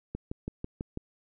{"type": "click train", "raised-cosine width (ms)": 3, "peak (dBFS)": -21, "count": 6, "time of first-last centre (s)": [0.15, 0.974], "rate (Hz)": 6.07, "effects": []}